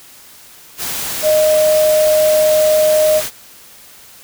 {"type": "tone in noise", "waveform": "sine", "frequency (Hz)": 617, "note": "D#5", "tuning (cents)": -15, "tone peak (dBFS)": -9, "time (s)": [1.22, 3.22], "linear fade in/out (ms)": 50, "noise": "white", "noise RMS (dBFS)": -22, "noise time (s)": [0.77, 3.31], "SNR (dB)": 10, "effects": ["white hiss -41 dBFS RMS until 4.23 s"]}